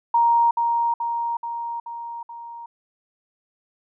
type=tone with echo; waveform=sine; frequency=936 Hz; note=A#5; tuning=7 cents sharp; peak=-14 dBFS; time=0.14-0.51 s; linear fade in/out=5 ms; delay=430 ms; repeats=5; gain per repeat=-4 dB; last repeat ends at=2.66 s; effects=none